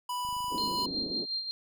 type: tone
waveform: square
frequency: 987.8 Hz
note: B5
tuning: in tune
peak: -32 dBFS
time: 0.09-0.86 s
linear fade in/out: 5 ms
type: click train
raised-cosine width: 5 ms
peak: -39 dBFS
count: 23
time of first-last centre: 0.25-1.103 s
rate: 25.8 Hz
type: band-pass noise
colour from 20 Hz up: white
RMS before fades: -39 dBFS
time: 0.5-1.26 s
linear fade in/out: 20 ms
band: 200 to 380 Hz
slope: 24 dB/octave
type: tone with tremolo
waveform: sine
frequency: 4186 Hz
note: C8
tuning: in tune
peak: -29 dBFS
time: 0.58-1.51 s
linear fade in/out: 0 ms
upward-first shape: sine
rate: 5.5 Hz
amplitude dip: 60%
effects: none